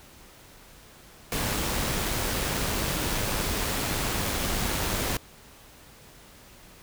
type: noise with amplitude modulation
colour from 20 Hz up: pink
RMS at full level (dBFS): -27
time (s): 1.32-5.17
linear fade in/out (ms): 2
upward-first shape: sine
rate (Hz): 102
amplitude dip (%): 25
effects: pink hiss -51 dBFS RMS until 6.82 s